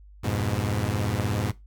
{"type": "chord", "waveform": "sawtooth", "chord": "F diminished", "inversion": "none", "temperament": "equal", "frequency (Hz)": [87.31, 103.83, 123.47], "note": ["F2", "Ab2", "Cb3"], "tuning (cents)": [0, 0, 0], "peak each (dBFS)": [-27, -23, -26], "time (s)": [0.23, 1.52], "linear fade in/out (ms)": 20, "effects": ["noise-tail reverb RT60 0.2 s tail -18 dB re dry", "added 50 Hz sine -46 dBFS peak until 1.66 s"]}